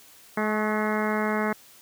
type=harmonic tone with a mistuned harmonic; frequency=213.5 Hz; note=G#3; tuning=48 cents sharp; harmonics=1 / 2 / 3 / 4 / 5 / 6 / 7 / 8 / 9 / 10; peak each=-27 / -30 / -32 / -33 / -34 / -35 / -35 / -36 / -37 / -37 dBFS; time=0.37-1.53 s; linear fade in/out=5 ms; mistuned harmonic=5; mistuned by=+32 cents; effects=white hiss -52 dBFS RMS until 1.81 s + high-pass 60 Hz 12 dB/octave